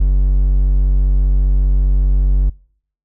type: tone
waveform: triangle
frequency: 47.43 Hz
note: F#1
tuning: 44 cents sharp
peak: -7 dBFS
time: 0-2.5 s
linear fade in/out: 10 ms
effects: noise-tail reverb RT60 0.6 s tail -26 dB re dry